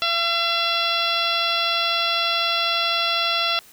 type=harmonic tone; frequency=678 Hz; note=E5; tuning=49 cents sharp; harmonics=1 / 2 / 3 / 4 / 5 / 6 / 7 / 8; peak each=-29 / -25 / -32 / -26 / -24 / -28 / -32 / -34 dBFS; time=0.02-3.59 s; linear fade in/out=0 ms; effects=white hiss -49 dBFS RMS until 3.72 s

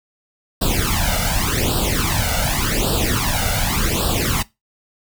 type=noise with flanger; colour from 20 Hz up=pink; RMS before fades=-19 dBFS; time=0.61-4.43 s; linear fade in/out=10 ms; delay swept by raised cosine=0.23 to 1.43 ms; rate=0.87 Hz; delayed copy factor=+0.95; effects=noise-tail reverb RT60 0.2 s tail -20 dB re dry

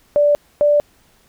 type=tone pair in turn; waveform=sine; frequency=585 / 587.2 Hz; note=D5 / D5; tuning=-7 / 0 cents; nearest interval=unison; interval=7 cents; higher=second; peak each=-10 dBFS; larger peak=neither; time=0.16-0.35 / 0.61-0.8 s; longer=neither; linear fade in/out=0 ms; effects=pink hiss -55 dBFS RMS until 1.28 s

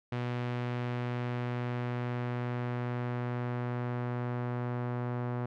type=tone with low-pass filter sweep; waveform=sawtooth; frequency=122.3 Hz; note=B2; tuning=16 cents flat; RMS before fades=-34 dBFS; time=0.12-5.46 s; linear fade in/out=5 ms; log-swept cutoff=2800 to 1300 Hz; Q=1; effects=none

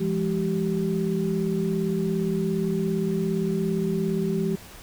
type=tone cluster; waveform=sine; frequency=170.5 / 207.9 / 386.7 Hz; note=F3 / G#3 / G4; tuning=-41 / +2 / -24 cents; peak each=-26 / -27 / -27 dBFS; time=0-4.56 s; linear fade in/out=10 ms; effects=pink hiss -45 dBFS RMS until 4.82 s

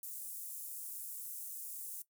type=high-pass noise; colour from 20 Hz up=pink; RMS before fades=-45 dBFS; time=0.03-2.02 s; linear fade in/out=2 ms; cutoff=9000 Hz; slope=24 dB/octave; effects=noise-tail reverb RT60 0.1 s tail -17 dB re dry

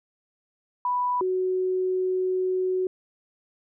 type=tone pair in turn; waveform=sine; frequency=987.8 / 370.9 Hz; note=B5 / F#4; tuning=0 / +4 cents; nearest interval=octave + perfect fourth; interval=1696 cents; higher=first; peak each=-22 dBFS; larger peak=neither; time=0.85-1.21 / 1.21-2.87 s; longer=second; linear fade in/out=2 ms; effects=none

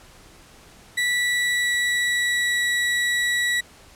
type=tone with pitch glide; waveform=35% pulse; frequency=1957 to 1940.1 Hz; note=B6 to B6; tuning=-16 to -31 cents; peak=-18 dBFS; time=0.97-3.61 s; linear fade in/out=10 ms; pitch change=-15 cents; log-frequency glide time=1.08-2.66 s; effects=pink hiss -49 dBFS RMS until 3.95 s + low-pass 11000 Hz 12 dB/octave

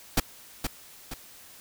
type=noise with echo; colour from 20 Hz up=pink; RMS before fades=-21 dBFS; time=0.17-0.2 s; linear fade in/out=5 ms; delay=470 ms; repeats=2; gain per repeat=-7 dB; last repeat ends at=1.14 s; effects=white hiss -50 dBFS RMS until 1.6 s

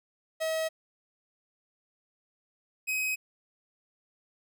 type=tone pair in turn; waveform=45% pulse; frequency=640 / 2529 Hz; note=D#5 / D#7; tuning=+49 / +28 cents; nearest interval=2 octaves; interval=2379 cents; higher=second; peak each=-28 dBFS; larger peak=neither; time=0.4-0.69 / 2.87-3.16 s; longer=neither; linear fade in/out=20 ms; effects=none

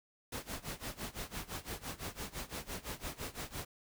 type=noise with tremolo; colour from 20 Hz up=pink; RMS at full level=-40 dBFS; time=0.32-3.65 s; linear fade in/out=5 ms; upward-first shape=sine; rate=5.9 Hz; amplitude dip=90%; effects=none

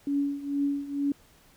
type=tone with tremolo; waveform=sine; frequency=282.9 Hz; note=C#4; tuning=35 cents sharp; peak=-22 dBFS; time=0.07-1.12 s; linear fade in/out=2 ms; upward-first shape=triangle; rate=2.2 Hz; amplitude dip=85%; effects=pink hiss -59 dBFS RMS until 1.56 s

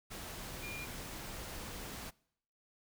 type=tone in noise; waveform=sine; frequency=2410 Hz; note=D7; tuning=44 cents sharp; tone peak=-43 dBFS; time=0.62-0.86 s; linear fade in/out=20 ms; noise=pink; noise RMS=-45 dBFS; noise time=0.1-2.11 s; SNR=-1 dB; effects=noise-tail reverb RT60 0.7 s tail -24 dB re dry

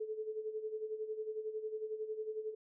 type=tone with tremolo; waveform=sine; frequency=433.8 Hz; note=A4; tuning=25 cents flat; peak=-35 dBFS; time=0-2.55 s; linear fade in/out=10 ms; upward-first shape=sine; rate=11 Hz; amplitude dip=70%; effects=none

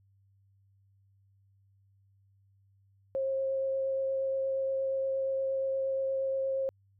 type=tone with vibrato; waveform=sine; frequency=536 Hz; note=C5; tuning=42 cents sharp; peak=-28 dBFS; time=3.15-6.69 s; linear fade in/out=0 ms; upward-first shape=triangle; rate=8.5 Hz; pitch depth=10 cents each way; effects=added 98 Hz sine -63 dBFS peak until 6.99 s

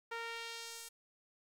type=tone with band-pass filter sweep; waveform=sawtooth; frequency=461.5 Hz; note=A#4; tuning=17 cents flat; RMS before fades=-45 dBFS; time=0.11-0.89 s; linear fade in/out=10 ms; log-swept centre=1500 to 9700 Hz; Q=1; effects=11-bit

